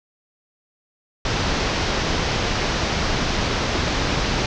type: low-pass noise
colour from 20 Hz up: pink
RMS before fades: -22 dBFS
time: 1.25-4.46 s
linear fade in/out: 2 ms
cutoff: 6100 Hz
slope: 48 dB/octave
effects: none